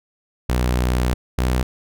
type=tone pair in turn; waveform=sawtooth; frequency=61.74 / 62.57 Hz; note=B1 / B1; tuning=0 / +23 cents; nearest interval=unison; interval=23 cents; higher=second; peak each=-13 dBFS; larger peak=neither; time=0.49-1.14 / 1.38-1.63 s; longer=first; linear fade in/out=5 ms; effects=none